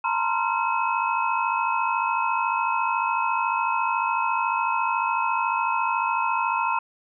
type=tone cluster; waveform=sine; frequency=890 / 944 / 1042 / 1372 / 2566 Hz; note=A5 / A#5 / C6 / F6 / E7; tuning=+20 / +22 / -7 / -31 / -47 cents; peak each=-29 / -26 / -26 / -30 / -30 dBFS; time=0.04-6.79 s; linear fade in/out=5 ms; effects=none